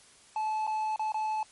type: tone with dropouts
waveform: triangle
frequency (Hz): 866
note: A5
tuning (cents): -28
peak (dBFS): -26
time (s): 0.36-1.43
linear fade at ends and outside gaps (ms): 2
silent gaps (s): 0.668-0.675 / 0.961-0.994 / 1.121-1.143
effects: white hiss -57 dBFS RMS until 1.51 s + MP3 48 kbps